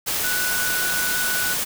sine tone in noise, 1480 Hz, F#6, in tune, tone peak -24 dBFS, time 0.23-1.55 s, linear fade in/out 20 ms, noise white, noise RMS -24 dBFS, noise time 0.06-1.65 s, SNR -3 dB, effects none

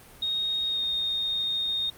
sine tone with pitch glide, 3729 to 3693 Hz, A#7 to A#7, 0 to -17 cents, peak -25 dBFS, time 0.22-1.9 s, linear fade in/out 5 ms, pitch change -17 cents, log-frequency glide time 0.67-0.82 s, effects pink hiss -50 dBFS RMS until 1.97 s + Opus 32 kbps

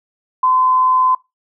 sine tone with amplitude modulation, 1024 Hz, C6, 38 cents flat, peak -9 dBFS, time 0.43-1.15 s, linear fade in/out 5 ms, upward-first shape sine, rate 121 Hz, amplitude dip 30%, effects noise-tail reverb RT60 0.2 s tail -22 dB re dry

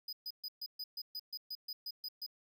square tone bursts, 4978 Hz, D#8, in tune, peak -40 dBFS, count 13, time 0.08-2.264 s, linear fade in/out 5 ms, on 48 ms, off 130 ms, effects none

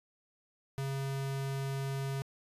square tone, 136.4 Hz, C#3, 28 cents flat, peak -34 dBFS, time 0.78-2.22 s, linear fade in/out 0 ms, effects resampled to 32000 Hz

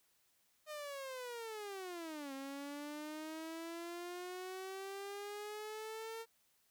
sawtooth linear two-way sweep, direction down then up, 617 to 268.5 to 456.6 Hz, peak -40 dBFS, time 0.66-6.26 s, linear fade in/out 50 ms, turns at 2.33 s, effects white hiss -75 dBFS RMS until 6.7 s

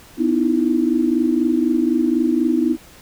sine tone cluster, 250.4 / 307.4 / 331.4 Hz, B3 / D#4 / E4, +24 / -21 / +9 cents, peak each -19 dBFS, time 0.17-2.77 s, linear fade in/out 50 ms, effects pink hiss -45 dBFS RMS until 3.01 s

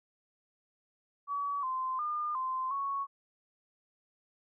sine tone with pitch steps, 1137 / 1037 / 1209 / 1038 / 1109 Hz, C#6 / C6 / D6 / C6 / C#6, +44 / -16 / +50 / -14 / 0 cents, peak -31 dBFS, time 1.27-3.07 s, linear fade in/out 50 ms, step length 360 ms, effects none

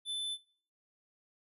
square tone, 3517 Hz, A7, 1 cent flat, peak -35 dBFS, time 0.05-0.38 s, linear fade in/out 50 ms, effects noise-tail reverb RT60 0.5 s tail -21 dB re dry + resampled to 32000 Hz

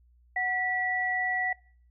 sine tone pair together, 740 / 1950.6 Hz, F#5 / B6, 0 / -22 cents, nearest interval octave + perfect fourth, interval 1678 cents, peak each -31 / -27 dBFS, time 0.36-1.53 s, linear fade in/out 5 ms, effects noise-tail reverb RT60 0.5 s tail -24 dB re dry + added 60 Hz sine -58 dBFS peak until 1.9 s

